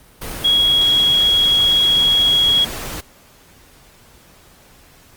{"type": "tone in noise", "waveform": "sine", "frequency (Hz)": 3316, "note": "G#7", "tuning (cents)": -3, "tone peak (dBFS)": -11, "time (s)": [0.44, 2.65], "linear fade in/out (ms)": 10, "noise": "pink", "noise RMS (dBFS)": -28, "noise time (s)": [0.21, 3.01], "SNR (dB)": 14, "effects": ["pink hiss -48 dBFS RMS until 5.16 s", "Opus 32 kbps"]}